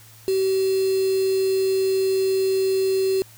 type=tone with quantisation; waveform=sine; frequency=382.8 Hz; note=G4; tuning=41 cents flat; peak=-18 dBFS; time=0.28-3.22 s; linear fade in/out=0 ms; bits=5; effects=added 110 Hz sine -49 dBFS peak until 3.37 s + white hiss -49 dBFS RMS until 3.37 s